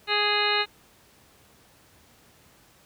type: harmonic tone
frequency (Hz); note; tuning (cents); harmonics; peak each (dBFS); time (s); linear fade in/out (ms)
415.3; G#4; 0; 1 / 2 / 3 / 4 / 5 / 6 / 7 / 9 / 10; -30 / -30 / -30 / -30 / -30 / -30 / -30 / -30 / -30; 0.07-0.66; 50
effects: pink hiss -57 dBFS RMS until 2.85 s + high-pass 60 Hz 12 dB/octave